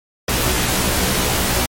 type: noise with comb filter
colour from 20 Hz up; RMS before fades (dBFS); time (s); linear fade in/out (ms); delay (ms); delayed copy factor
pink; -18; 0.28-1.66; 5; 16; +0.95
effects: MP3 64 kbps